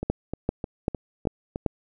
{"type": "two click trains", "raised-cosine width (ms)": 2, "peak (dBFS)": [-16, -9], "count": [6, 5], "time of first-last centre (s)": [[0.03, 1.559], [0.1, 1.663]], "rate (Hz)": [3.27, 2.56], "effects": []}